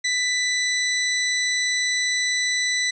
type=tone; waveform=20% pulse; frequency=1987 Hz; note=B6; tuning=10 cents sharp; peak=-15 dBFS; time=0.04-2.91 s; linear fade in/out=10 ms; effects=resampled to 22050 Hz